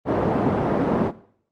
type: band-pass noise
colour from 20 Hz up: pink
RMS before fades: -21 dBFS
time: 0.05-1.12 s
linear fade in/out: 50 ms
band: 170 to 730 Hz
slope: 12 dB/octave
effects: noise-tail reverb RT60 0.6 s tail -17 dB re dry + Opus 24 kbps